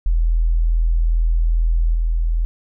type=tone with level steps; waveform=sine; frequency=41.2 Hz; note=E1; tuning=in tune; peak=-13 / -15 dBFS; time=0.06-2.45 s; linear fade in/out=0 ms; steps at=1.94 s; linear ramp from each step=10 ms; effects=none